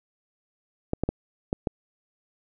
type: clicks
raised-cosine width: 2 ms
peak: -11 dBFS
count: 5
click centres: 0.934 / 1.036 / 1.09 / 1.529 / 1.672 s
effects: none